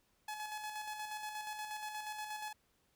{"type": "tone with tremolo", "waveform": "sawtooth", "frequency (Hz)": 851, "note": "G#5", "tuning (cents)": 42, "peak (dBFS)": -36, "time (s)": [0.28, 2.53], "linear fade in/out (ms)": 5, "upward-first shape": "square", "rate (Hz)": 8.4, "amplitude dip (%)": 40, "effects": ["pink hiss -75 dBFS RMS until 2.95 s"]}